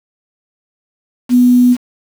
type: tone with quantisation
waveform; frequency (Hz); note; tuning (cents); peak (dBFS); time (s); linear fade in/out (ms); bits
sine; 246.9; B3; 0; -5; 1.29-1.77; 50; 5
effects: none